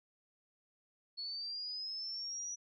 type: linear sweep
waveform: sine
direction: up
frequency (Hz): 4366 to 5870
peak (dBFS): -39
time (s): 1.17-2.56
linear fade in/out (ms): 20
effects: none